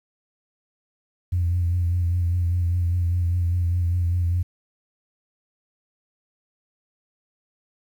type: tone with vibrato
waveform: sine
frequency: 87.31 Hz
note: F2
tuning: in tune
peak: -18 dBFS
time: 1.32-4.43 s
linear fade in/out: 10 ms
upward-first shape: sine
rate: 5 Hz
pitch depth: 40 cents each way
effects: tanh soft clip ceiling -14 dBFS + 9-bit